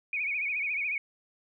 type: tone with vibrato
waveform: sine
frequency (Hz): 2349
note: D7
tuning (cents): 0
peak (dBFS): -28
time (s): 0.13-0.98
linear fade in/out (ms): 2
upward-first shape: sine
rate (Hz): 14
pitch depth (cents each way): 120
effects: none